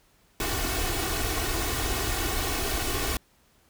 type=noise with comb filter; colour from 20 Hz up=pink; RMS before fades=-28 dBFS; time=0.4-3.17 s; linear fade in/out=2 ms; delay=2.7 ms; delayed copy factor=+0.7; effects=pink hiss -63 dBFS RMS until 3.69 s